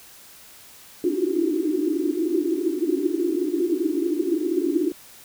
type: band-pass noise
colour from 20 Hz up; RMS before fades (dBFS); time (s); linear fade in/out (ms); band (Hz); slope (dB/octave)
white; -23; 1.04-4.92; 2; 290 to 370; 96
effects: white hiss -47 dBFS RMS until 5.24 s